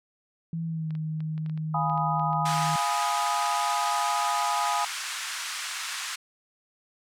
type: tone with pitch glide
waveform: sine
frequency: 164.81 to 156.64 Hz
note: E3 to D#3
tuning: 0 to +12 cents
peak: -28 dBFS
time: 0.53-2.76 s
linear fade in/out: 2 ms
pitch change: -88 cents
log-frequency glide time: 0.65-0.91 s
type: clicks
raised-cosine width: 0.3 ms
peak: -33 dBFS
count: 11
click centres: 0.907 / 0.952 / 1.205 / 1.379 / 1.462 / 1.497 / 1.576 / 1.898 / 1.977 / 2.196 / 2.331 s
type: chord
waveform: sine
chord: F half-diminished seventh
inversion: none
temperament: equal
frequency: 698.5 / 830.6 / 987.8 / 1244.5 Hz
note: F5 / Ab5 / Cb6 / Eb6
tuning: 0 / 0 / 0 / 0 cents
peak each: -33 / -28 / -31 / -29 dBFS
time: 1.74-4.85 s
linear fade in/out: 5 ms
type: band-pass noise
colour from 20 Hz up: pink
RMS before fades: -34 dBFS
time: 2.45-6.16 s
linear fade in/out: 10 ms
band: 1200 to 9600 Hz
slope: 24 dB/octave
effects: none